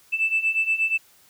sine beating tone pair, 2637 / 2645.4 Hz, E7 / E7, 0 / +5 cents, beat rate 8.4 Hz, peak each -24 / -21 dBFS, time 0.12-0.98 s, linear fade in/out 20 ms, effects tanh soft clip ceiling -13 dBFS + white hiss -56 dBFS RMS until 1.29 s

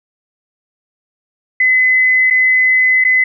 sine tone with dropouts, 2026 Hz, B6, 44 cents sharp, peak -8 dBFS, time 1.6-3.24 s, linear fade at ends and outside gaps 5 ms, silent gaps 2.302-2.307 / 3.041-3.048 s, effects none

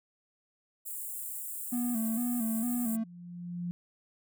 white high-pass noise, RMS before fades -39 dBFS, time 0.85-2.97 s, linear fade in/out 20 ms, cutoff 7400 Hz, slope 96 dB/octave
triangle tone with vibrato, 233.1 Hz, A#3, in tune, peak -27 dBFS, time 1.72-3.04 s, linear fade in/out 10 ms, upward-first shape square, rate 2.2 Hz, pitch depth 72 cents each way
sine tone with exponential growth, 174.8 Hz, F3, 2 cents sharp, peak -31 dBFS, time 2.14-3.71 s, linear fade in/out 0 ms, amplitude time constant 340 ms
effects none

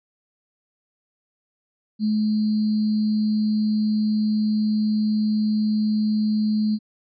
sine tone with sample-and-hold, 214 Hz, A3, 48 cents flat, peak -18 dBFS, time 1.99-6.79 s, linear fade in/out 50 ms, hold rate 4410 Hz, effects resampled to 16000 Hz

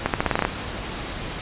accelerating click train, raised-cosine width 0.5 ms, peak -4 dBFS, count 9, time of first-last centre 0.06-0.45 s, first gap 78 ms, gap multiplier 0.86, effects pink hiss -31 dBFS RMS until 1.41 s + resampled to 8000 Hz

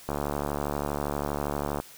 click train, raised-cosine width 1 ms, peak -15 dBFS, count 125, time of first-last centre 0.09-1.8 s, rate 72.5 Hz, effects white hiss -49 dBFS RMS until 1.97 s

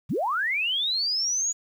sine linear sweep, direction up, 82.41 to 6880 Hz, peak -23 dBFS, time 0.09-1.53 s, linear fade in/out 20 ms, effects 9-bit

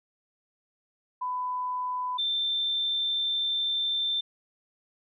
sine tone pair in turn, 1000 / 3564 Hz, B5 / A7, +21 / +22 cents, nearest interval octave + minor seventh, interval 2201 cents, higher second, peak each -28 / -25 dBFS, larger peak second, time 1.21-2.18 / 2.18-4.21 s, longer second, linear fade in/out 10 ms, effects none

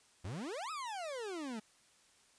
40% pulse exponential two-way sweep, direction up then down, 80.1 to 1315 to 208.2 Hz, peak -39 dBFS, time 0.24-1.6 s, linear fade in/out 10 ms, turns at 0.71 s, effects white hiss -67 dBFS RMS until 2.38 s + resampled to 22050 Hz

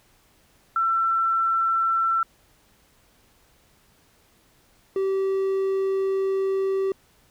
sine / triangle tone pair in turn, 1343 / 386.3 Hz, E6 / G4, +32 / -25 cents, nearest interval octave + minor seventh, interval 2157 cents, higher first, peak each -19 dBFS, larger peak neither, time 0.76-2.23 / 4.96-6.92 s, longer second, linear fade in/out 2 ms, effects pink hiss -60 dBFS RMS until 7.3 s

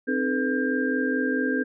sine tone cluster, 261.7 / 306.3 / 431.9 / 492.3 / 1596 Hz, C4 / D#4 / A4 / B4 / G6, 0 / -27 / -32 / -6 / +31 cents, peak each -25 / -31 / -30 / -32 / -28 dBFS, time 0.07-1.64 s, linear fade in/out 20 ms, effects none

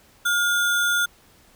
sine tone with sample-and-hold, 1422 Hz, F6, 31 cents sharp, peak -18 dBFS, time 0.25-1.06 s, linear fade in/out 10 ms, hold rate 4900 Hz, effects pink hiss -55 dBFS RMS until 1.55 s

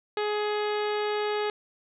harmonic tone with a mistuned harmonic, 419.4 Hz, G#4, 17 cents sharp, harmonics 1 / 2 / 3 / 4 / 5 / 6 / 7 / 8 / 9 / 10, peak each -27 / -33 / -37 / -39 / -41 / -43 / -44 / -45 / -46 / -47 dBFS, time 0.17-1.5 s, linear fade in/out 2 ms, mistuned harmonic 10, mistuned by +43 cents, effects none

